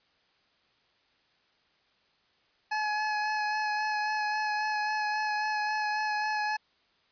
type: tone with vibrato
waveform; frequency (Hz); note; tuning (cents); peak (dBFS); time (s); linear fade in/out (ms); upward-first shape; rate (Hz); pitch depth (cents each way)
25% pulse; 849; G#5; +38; -24; 2.71-6.57; 10; sine; 3.7; 16
effects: white hiss -68 dBFS RMS until 7.11 s + resampled to 11025 Hz